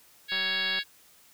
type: harmonic tone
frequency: 555 Hz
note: C#5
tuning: 2 cents sharp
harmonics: 3 / 4 / 5 / 6 / 7 / 8 / 9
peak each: -31 / -35 / -36 / -33 / -33 / -36 / -43 dBFS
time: 0.28-0.84 s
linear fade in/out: 50 ms
type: click train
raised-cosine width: 0.5 ms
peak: -27 dBFS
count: 90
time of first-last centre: 0.32-0.788 s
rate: 190 Hz
effects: white hiss -58 dBFS RMS until 1.33 s